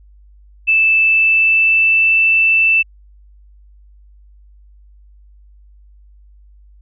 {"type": "tone with pitch glide", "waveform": "sine", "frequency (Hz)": [2637, 2654], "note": ["E7", "E7"], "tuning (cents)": [0, 11], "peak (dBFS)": -9, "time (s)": [0.67, 2.83], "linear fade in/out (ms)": 20, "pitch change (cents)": 11, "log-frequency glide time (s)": [0.99, 2.22], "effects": ["added 50 Hz sine -42 dBFS peak until 6.81 s"]}